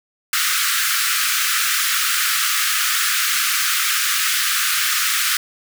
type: high-pass noise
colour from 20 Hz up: pink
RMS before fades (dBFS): -19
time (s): 0.33-5.37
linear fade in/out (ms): 2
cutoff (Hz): 1200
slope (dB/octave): 96
effects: none